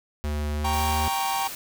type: tone with pitch glide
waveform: square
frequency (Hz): 74.4 to 77.25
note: D2 to D#2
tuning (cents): +23 to -12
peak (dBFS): -26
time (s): 0.24-1.08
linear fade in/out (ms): 0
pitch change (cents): +65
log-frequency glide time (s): 0.55-0.82
type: chord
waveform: 45% pulse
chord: G diminished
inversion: none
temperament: equal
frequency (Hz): 784 / 932.3 / 1108.7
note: G5 / Bb5 / Db6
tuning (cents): 0 / 0 / 0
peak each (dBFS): -27 / -29 / -32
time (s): 0.64-1.48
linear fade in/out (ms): 10
type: noise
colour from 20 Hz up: white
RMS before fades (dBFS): -36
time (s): 0.73-1.55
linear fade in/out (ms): 2
effects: none